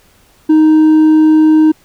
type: tone with hard clipping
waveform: sine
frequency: 311.8 Hz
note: D#4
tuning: 4 cents sharp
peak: -5 dBFS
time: 0.49-1.72 s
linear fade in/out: 10 ms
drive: 2 dB
effects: pink hiss -49 dBFS RMS until 1.84 s